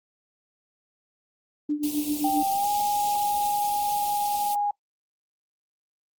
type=tone with tremolo; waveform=sine; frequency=296.5 Hz; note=D4; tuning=17 cents sharp; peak=-20 dBFS; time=1.69-2.43 s; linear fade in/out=5 ms; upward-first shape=triangle; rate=7.6 Hz; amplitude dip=85%
type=band-stop noise; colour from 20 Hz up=white; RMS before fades=-34 dBFS; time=1.83-4.55 s; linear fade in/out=5 ms; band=900 to 2500 Hz; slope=48 dB/octave
type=tone with pitch glide; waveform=sine; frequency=784 to 822 Hz; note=G5 to G#5; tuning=0 to -18 cents; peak=-22 dBFS; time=2.24-4.71 s; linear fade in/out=5 ms; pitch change=+82 cents; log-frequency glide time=2.51-2.69 s
effects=noise-tail reverb RT60 0.1 s tail -23 dB re dry + Opus 24 kbps